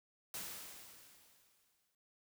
white noise with exponential decay, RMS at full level -43 dBFS, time 0.34-1.95 s, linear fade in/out 2 ms, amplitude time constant 350 ms, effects none

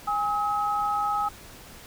sine tone pair together, 822 / 1277.3 Hz, G#5 / D#6, -18 / +45 cents, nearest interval minor sixth, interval 763 cents, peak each -26 dBFS, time 0.07-1.29 s, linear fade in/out 10 ms, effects pink hiss -46 dBFS RMS until 1.86 s

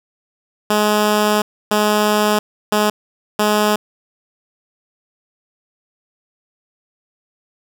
10% pulse tone bursts at uneven times, 210.5 Hz, G#3, 24 cents sharp, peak -5 dBFS, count 4, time 0.7-1.42 / 1.71-2.39 / 2.72-2.9 / 3.39-3.76 s, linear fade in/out 5 ms, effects none

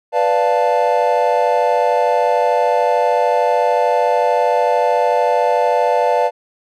triangle chord, B half-diminished seventh, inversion none, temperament equal, 493.9 / 587.3 / 698.5 / 880 Hz, B4 / D5 / F5 / A5, 0 / 0 / 0 / 0 cents, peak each -16 dBFS, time 0.12-6.31 s, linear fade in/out 50 ms, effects none

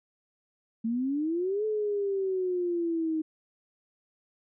sine exponential two-way sweep, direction up then down, 221.3 to 434.7 to 312.3 Hz, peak -26 dBFS, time 0.84-3.22 s, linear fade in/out 10 ms, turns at 1.65 s, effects none

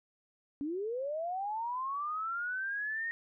sine linear sweep, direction up, 273 to 1864.7 Hz, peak -33 dBFS, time 0.61-3.11 s, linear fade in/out 0 ms, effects none

